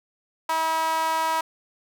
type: tone with high-pass filter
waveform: sawtooth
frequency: 321.9 Hz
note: E4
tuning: 41 cents flat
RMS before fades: -24 dBFS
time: 0.49-1.41 s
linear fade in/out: 5 ms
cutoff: 940 Hz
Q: 3.9
effects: none